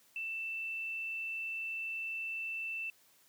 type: tone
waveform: sine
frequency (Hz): 2664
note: E7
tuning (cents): +18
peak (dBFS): -36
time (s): 0.16-2.9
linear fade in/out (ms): 2
effects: white hiss -66 dBFS RMS until 3.28 s + high-pass 100 Hz 12 dB/octave